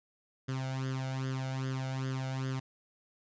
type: tone with flanger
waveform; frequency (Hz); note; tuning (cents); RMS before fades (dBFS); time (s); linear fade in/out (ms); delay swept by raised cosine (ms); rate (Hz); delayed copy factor
sawtooth; 131.9; C3; +14; -35; 0.48-2.6; 10; 0.61 to 1.4; 2.5; +0.75
effects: resampled to 16000 Hz